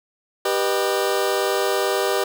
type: chord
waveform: sawtooth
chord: G augmented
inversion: none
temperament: just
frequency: 392 / 490 / 612.5 Hz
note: G4 / B4 / D#5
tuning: 0 / -14 / -27 cents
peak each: -18 / -20 / -21 dBFS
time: 0.45-2.24 s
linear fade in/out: 5 ms
effects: none